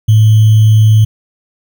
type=tone with sample-and-hold; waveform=sine; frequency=108.6 Hz; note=A2; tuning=22 cents flat; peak=-3 dBFS; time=0.08-1.05 s; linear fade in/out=10 ms; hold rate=3150 Hz; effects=none